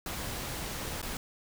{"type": "noise with dropouts", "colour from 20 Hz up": "pink", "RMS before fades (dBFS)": -37, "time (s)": [0.06, 1.17], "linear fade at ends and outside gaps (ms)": 2, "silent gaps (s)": [1.017, 1.027], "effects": []}